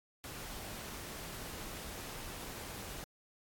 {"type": "noise", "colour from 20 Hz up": "pink", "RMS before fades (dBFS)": -45, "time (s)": [0.24, 3.04], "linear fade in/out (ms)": 0, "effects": ["AAC 64 kbps"]}